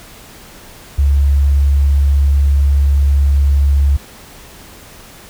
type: tone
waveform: sine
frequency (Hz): 70.2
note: C#2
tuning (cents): +22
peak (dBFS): -8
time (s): 0.98-3.97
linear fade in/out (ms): 10
effects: pink hiss -38 dBFS RMS until 5.29 s